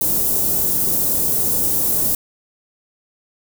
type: band-stop noise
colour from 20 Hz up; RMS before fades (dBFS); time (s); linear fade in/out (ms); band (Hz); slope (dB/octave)
white; -18; 0.01-2.15; 2; 460 to 11000; 12
effects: none